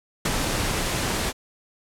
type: noise with ADSR envelope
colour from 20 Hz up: pink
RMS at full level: -22 dBFS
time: 0.25-1.33 s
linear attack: 6 ms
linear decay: 28 ms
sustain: -3 dB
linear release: 42 ms
effects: low-pass 11000 Hz 12 dB/octave